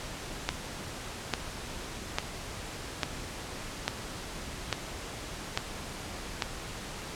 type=click train; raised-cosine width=0.2 ms; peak=-9 dBFS; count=8; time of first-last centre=0.49-6.422 s; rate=1.18 Hz; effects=pink hiss -40 dBFS RMS until 7.15 s + low-pass 9000 Hz 12 dB/octave